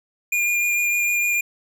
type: tone with vibrato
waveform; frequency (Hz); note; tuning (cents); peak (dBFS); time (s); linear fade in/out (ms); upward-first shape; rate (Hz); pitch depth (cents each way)
square; 2417; D7; +49; -19; 0.32-1.41; 5; sine; 6.6; 12
effects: none